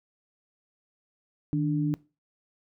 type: tone pair together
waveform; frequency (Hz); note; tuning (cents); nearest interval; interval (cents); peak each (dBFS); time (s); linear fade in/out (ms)
sine; 154.46 / 293.7; D#3 / D4; -12 / 0; major seventh; 1112; -26; 1.53-1.94; 0
effects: noise-tail reverb RT60 0.3 s tail -21 dB re dry